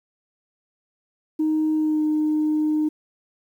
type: tone with pitch glide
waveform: sine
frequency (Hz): 311.1 to 306.3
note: D#4 to D#4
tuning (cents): 0 to -27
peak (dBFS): -17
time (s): 1.39-2.89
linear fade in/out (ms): 10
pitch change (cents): -27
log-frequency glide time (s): 1.74-2.02
effects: tanh soft clip ceiling -15 dBFS + 9-bit